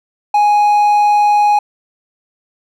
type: tone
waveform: triangle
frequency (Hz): 830.6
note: G#5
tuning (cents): 0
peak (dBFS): -6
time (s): 0.34-1.59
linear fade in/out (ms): 5
effects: none